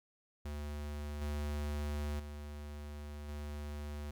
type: tone with level steps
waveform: square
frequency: 73.7 Hz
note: D2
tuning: 7 cents sharp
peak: -40 / -36 / -44 / -41 dBFS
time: 0.45-4.11 s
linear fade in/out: 5 ms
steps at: 1.21 / 2.19 / 3.28 s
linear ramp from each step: 10 ms
effects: 13-bit